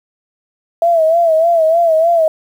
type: tone with vibrato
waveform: sine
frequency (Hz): 659.3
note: E5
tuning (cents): 0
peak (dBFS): -8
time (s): 0.82-2.28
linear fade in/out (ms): 2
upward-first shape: sine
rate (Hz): 3.3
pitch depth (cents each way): 76
effects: 7-bit